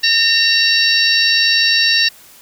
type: harmonic tone with a mistuned harmonic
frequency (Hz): 913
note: A#5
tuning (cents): -36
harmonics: 2 / 3 / 4 / 5 / 6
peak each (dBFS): -17 / -17 / -17 / -17 / -17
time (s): 0.03-2.09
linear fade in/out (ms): 10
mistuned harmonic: 4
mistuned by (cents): +100
effects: white hiss -43 dBFS RMS until 2.41 s